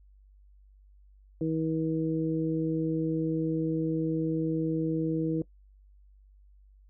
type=harmonic tone; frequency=160.1 Hz; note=D#3; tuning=50 cents sharp; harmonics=1 / 2 / 3; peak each=-31 / -28 / -34 dBFS; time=1.41-5.42 s; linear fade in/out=2 ms; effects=noise-tail reverb RT60 0.1 s tail -19 dB re dry + added 49 Hz sine -54 dBFS peak until 6.89 s